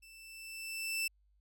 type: tone with level ramp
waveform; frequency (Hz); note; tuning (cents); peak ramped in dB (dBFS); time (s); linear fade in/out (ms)
sawtooth; 2659; E7; +14; -52 to -28; 0.02-1.08; 10
effects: added 50 Hz sine -67 dBFS peak until 1.4 s